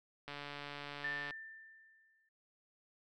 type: click train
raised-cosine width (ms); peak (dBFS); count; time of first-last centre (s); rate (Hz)
0.3; -29; 149; 0.28-1.308; 144
type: tone with exponential decay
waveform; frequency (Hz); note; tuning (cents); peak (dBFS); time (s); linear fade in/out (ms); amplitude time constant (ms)
sine; 1783; A6; +22; -35; 1.04-2.29; 5; 270
effects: none